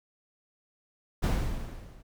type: noise with level ramp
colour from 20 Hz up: brown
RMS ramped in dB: -22 to -52 dBFS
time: 1.22-2.03 s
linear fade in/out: 20 ms
effects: none